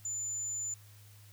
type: tone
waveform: sine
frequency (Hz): 7040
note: A8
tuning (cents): 0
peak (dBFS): -34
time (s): 0.05-0.74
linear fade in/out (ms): 2
effects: added 103 Hz sine -54 dBFS peak until 1.32 s + white hiss -61 dBFS RMS until 1.32 s